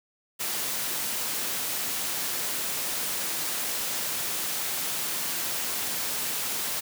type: high-pass noise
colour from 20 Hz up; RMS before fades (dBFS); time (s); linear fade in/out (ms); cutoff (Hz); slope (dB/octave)
white; -30; 0.39-6.81; 20; 120; 12
effects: none